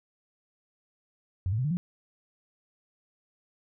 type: tone with pitch steps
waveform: sine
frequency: 92.5 / 108.74 / 127.83 / 150.27 / 176.65 Hz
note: F#2 / A2 / C3 / D3 / F3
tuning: 0 / -20 / -40 / +40 / +20 cents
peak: -25 dBFS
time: 1.46-1.77 s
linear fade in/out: 0 ms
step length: 62 ms
effects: none